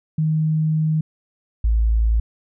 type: tone pair in turn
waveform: sine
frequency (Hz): 156.5 / 55.51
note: D#3 / A1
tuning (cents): +10 / +16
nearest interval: octave + tritone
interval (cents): 1794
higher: first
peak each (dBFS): -16 / -14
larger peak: second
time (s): 0.18-1.01 / 1.64-2.2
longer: first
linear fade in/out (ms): 5
effects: none